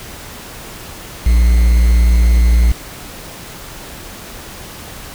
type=tone with quantisation; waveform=triangle; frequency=58.27 Hz; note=A#1; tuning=in tune; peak=-5 dBFS; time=1.26-2.72 s; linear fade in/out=5 ms; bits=5; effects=pink hiss -32 dBFS RMS until 5.14 s